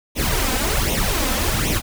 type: noise with flanger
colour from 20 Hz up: pink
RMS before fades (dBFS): -20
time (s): 0.15-1.82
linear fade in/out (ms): 50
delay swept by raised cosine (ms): 0.32 to 3.92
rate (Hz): 1.3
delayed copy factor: +0.75
effects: none